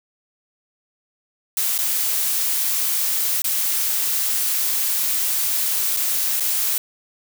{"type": "noise with dropouts", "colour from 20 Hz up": "blue", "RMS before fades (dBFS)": -21, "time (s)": [1.57, 6.78], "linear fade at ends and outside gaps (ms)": 2, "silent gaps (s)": [[1.78, 1.787], [3.42, 3.442], [5.966, 5.97], [6.399, 6.405]], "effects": []}